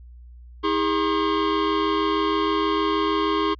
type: tone cluster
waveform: square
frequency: 320.6 / 407 / 1072 Hz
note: E4 / G#4 / C6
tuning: -48 / -35 / +42 cents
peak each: -25 dBFS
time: 0.63-3.55 s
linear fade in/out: 20 ms
effects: added 60 Hz sine -41 dBFS peak until 3.59 s + resampled to 11025 Hz